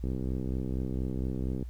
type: click train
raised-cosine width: 3 ms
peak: -21 dBFS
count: 103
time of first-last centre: 0.04-1.626 s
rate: 64.3 Hz
effects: added 60 Hz sine -37 dBFS peak until 1.69 s + pink hiss -65 dBFS RMS until 1.69 s